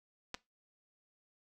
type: clicks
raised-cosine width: 0.2 ms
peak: -23 dBFS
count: 2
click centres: 0.343 / 0.347 s
effects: noise-tail reverb RT60 0.2 s tail -20 dB re dry